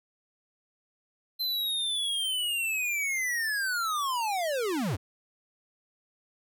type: linear sweep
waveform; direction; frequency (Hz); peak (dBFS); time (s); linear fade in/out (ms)
square; down; 4105 to 72; -28; 1.39-4.97; 20
effects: none